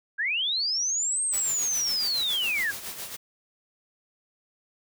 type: linear two-way sweep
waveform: sine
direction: up then down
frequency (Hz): 1549 to 8500 to 1549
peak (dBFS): -24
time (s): 0.18-2.72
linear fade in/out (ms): 20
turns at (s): 1.23
type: noise with tremolo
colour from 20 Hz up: white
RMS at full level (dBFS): -35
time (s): 1.32-3.17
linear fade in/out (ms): 20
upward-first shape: sine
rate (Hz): 7.2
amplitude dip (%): 55
effects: none